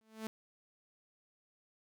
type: tone with exponential growth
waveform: sawtooth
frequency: 220 Hz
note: A3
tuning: in tune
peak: -32 dBFS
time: 0.01-0.27 s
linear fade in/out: 0 ms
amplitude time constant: 55 ms
effects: none